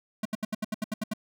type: tone bursts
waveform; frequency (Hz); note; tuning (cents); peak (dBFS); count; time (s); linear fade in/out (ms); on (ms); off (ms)
square; 215.5; A3; -36; -28; 10; 0.23-1.136; 5; 24; 74
effects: none